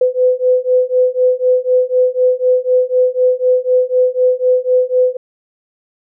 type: beating tone pair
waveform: sine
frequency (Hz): 503 / 507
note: B4 / B4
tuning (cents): +32 / +45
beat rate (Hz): 4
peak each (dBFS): -13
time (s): 0.01-5.17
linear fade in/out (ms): 5
effects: none